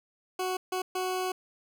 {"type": "tone bursts at uneven times", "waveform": "20% pulse", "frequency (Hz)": 370, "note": "F#4", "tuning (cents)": 0, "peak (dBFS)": -24, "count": 3, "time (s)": [[0.39, 0.57], [0.72, 0.82], [0.95, 1.32]], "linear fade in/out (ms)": 5, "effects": []}